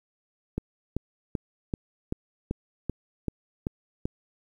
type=click train; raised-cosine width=3 ms; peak=-15 dBFS; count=10; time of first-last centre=0.58-4.055 s; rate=2.59 Hz; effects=9-bit